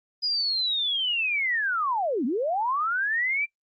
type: linear two-way sweep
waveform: sine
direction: down then up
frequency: 4978 to 219.1 to 2373 Hz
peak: -23 dBFS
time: 0.22-3.46 s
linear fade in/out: 20 ms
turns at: 2.25 s
effects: noise-tail reverb RT60 0.1 s tail -22 dB re dry + Opus 24 kbps